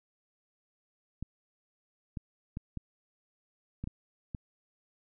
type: clicks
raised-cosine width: 5 ms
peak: -24 dBFS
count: 7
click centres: 1.226 / 2.172 / 2.571 / 2.773 / 3.84 / 3.874 / 4.348 s
effects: none